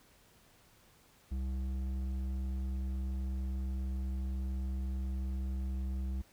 sine tone with hard clipping, 65.41 Hz, C2, in tune, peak -35 dBFS, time 1.31-6.22 s, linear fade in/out 10 ms, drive 8 dB, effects pink hiss -64 dBFS RMS until 6.32 s

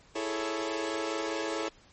sawtooth chord, A major seventh, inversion second, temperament equal, 329.6 / 415.3 / 440 / 554.4 Hz, E4 / G#4 / A4 / C#5, 0 / 0 / 0 / 0 cents, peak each -31 / -35 / -32 / -33 dBFS, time 0.15-1.69 s, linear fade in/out 10 ms, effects pink hiss -59 dBFS RMS until 1.92 s + MP3 32 kbps

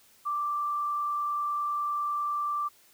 sine tone with frequency modulation, 1174.7 Hz, D6, in tune, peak -27 dBFS, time 0.25-2.69 s, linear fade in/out 20 ms, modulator 30.1 Hz, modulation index 0.36, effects white hiss -60 dBFS RMS until 2.93 s

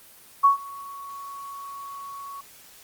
sine tone with ADSR envelope, 1114 Hz, C#6, 8 cents sharp, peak -11 dBFS, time 0.43-2.41 s, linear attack 19 ms, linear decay 120 ms, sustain -24 dB, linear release 8 ms, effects white hiss -50 dBFS RMS until 2.83 s + Opus 24 kbps

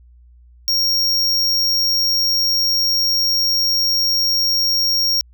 square tone, 5570 Hz, F8, 5 cents flat, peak -15 dBFS, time 0.68-5.21 s, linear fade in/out 0 ms, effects added 60 Hz sine -44 dBFS peak until 5.33 s

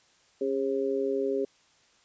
sine tone with amplitude modulation, 406.6 Hz, G#4, 37 cents flat, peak -21 dBFS, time 0.41-1.45 s, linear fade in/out 5 ms, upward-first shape sine, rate 132 Hz, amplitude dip 100%, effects white hiss -63 dBFS RMS until 2.04 s + resampled to 16000 Hz

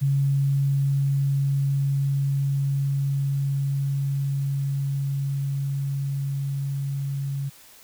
sine tone with level ramp, 138.59 Hz, C#3, in tune, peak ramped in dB -18 to -25 dBFS, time 0.01-7.5 s, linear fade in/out 20 ms, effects white hiss -50 dBFS RMS until 7.83 s

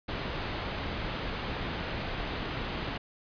pink low-pass noise, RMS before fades -35 dBFS, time 0.08-2.98 s, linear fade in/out 10 ms, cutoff 4000 Hz, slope 24 dB/octave, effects resampled to 11025 Hz

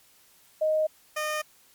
sine / 15% pulse tone pair in turn, 622.3 / 610.9 Hz, D#5 / D#5, 0 / -32 cents, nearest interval unison, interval 32 cents, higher first, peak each -21 dBFS, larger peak neither, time 0.61-0.87 / 1.16-1.42 s, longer neither, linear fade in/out 10 ms, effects white hiss -59 dBFS RMS until 1.74 s + MP3 96 kbps

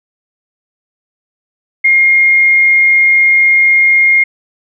sine tone, 2132 Hz, C7, 32 cents sharp, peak -5 dBFS, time 1.84-4.24 s, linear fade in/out 10 ms, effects none

